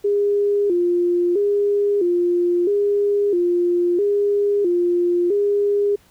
sine tone with vibrato, 377.9 Hz, F#4, 37 cents sharp, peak -15 dBFS, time 0.04-5.96 s, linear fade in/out 10 ms, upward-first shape square, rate 0.76 Hz, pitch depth 130 cents each way, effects pink hiss -55 dBFS RMS until 6.1 s

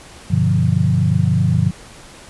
sine chord, G dominant seventh, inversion none, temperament equal, 98 / 123.47 / 146.83 / 174.61 Hz, G2 / B2 / D3 / F3, 0 / 0 / 0 / 0 cents, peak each -18 dBFS, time 0.3-1.71 s, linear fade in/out 10 ms, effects pink hiss -40 dBFS RMS until 2.29 s + resampled to 24000 Hz

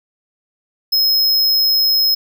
square tone, 5140 Hz, E8, 45 cents flat, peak -12 dBFS, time 0.92-2.15 s, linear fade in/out 10 ms, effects none

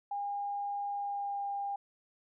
sine tone with pitch glide, 810 to 802.5 Hz, G#5 to G5, -43 to +40 cents, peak -33 dBFS, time 0.11-1.76 s, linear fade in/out 5 ms, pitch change -17 cents, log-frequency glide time 0.9-1.46 s, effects none

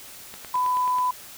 click train, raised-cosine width 0.3 ms, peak -22 dBFS, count 7, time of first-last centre 0.34-0.985 s, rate 9.3 Hz
sine tone, 1000 Hz, B5, 21 cents sharp, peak -20 dBFS, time 0.54-1.11 s, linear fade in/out 5 ms
effects white hiss -43 dBFS RMS until 1.37 s

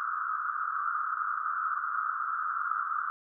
pink band-pass noise, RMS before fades -32 dBFS, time 0-3.1 s, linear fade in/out 0 ms, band 1200 to 1400 Hz, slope 96 dB/octave, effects none

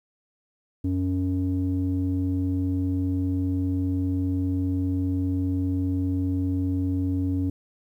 square tone with low-pass filter, 92.5 Hz, F#2, in tune, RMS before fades -25 dBFS, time 0.84-7.5 s, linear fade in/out 5 ms, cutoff 290 Hz, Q 3.4, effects 10-bit

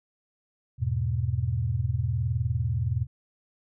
sine chord, E major, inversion none, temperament equal, 82.41 / 103.83 / 123.47 Hz, E2 / G#2 / B2, 0 / 0 / 0 cents, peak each -30 / -29 / -27 dBFS, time 0.78-3.07 s, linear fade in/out 50 ms, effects none

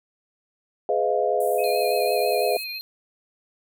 sine chord, F half-diminished seventh, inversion first, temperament just, 419.1 / 502.9 / 628.6 / 698.5 Hz, Ab4 / Cb5 / Eb5 / F5, +16 / +31 / +18 / 0 cents, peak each -25 dBFS, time 0.89-2.57 s, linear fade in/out 2 ms
white band-pass noise, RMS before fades -39 dBFS, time 1.4-2.64 s, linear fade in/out 5 ms, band 8300 to 15000 Hz, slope 48 dB/octave
sine tone with vibrato, 2489 Hz, D#7, in tune, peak -33 dBFS, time 1.58-2.79 s, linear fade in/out 10 ms, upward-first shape sine, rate 6 Hz, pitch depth 47 cents each way
square tone with tremolo, 4186 Hz, C8, in tune, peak -32 dBFS, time 1.64-2.81 s, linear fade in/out 0 ms, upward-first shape sine, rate 19 Hz, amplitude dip 25%
effects none

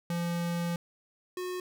square tone pair in turn, 171.6 / 363.6 Hz, F3 / F#4, -30 / -30 cents, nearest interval octave + minor second, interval 1300 cents, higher second, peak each -30 / -34 dBFS, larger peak first, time 0.1-0.76 / 1.37-1.6 s, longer first, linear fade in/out 2 ms, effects none

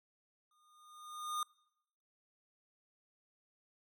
square tone with exponential growth, 1221 Hz, D#6, 33 cents flat, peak -34 dBFS, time 0.51-1.43 s, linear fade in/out 2 ms, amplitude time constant 200 ms, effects noise-tail reverb RT60 0.9 s tail -26 dB re dry

